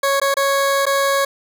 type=tone with dropouts; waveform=20% pulse; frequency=553 Hz; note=C#5; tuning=4 cents flat; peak=-10 dBFS; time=0.03-1.25 s; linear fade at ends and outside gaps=5 ms; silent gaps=0.2-0.215 / 0.342-0.368 / 0.856-0.865 s; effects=none